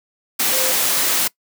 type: tone in noise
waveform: sine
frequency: 519 Hz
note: C5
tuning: 14 cents flat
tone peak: -26 dBFS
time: 0.52-0.73 s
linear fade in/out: 10 ms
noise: white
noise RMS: -18 dBFS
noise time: 0.39-1.28 s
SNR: -11 dB
effects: noise-tail reverb RT60 0.1 s tail -22 dB re dry + high-pass 200 Hz 12 dB/octave